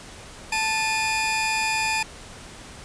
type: tone pair together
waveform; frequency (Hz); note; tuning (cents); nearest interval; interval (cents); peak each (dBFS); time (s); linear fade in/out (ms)
sawtooth; 880 / 2448; A5 / D#7; 0 / -29; octave + tritone; 1771; -21; 0.52-2.03; 5
effects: pink hiss -42 dBFS RMS until 2.84 s + resampled to 22050 Hz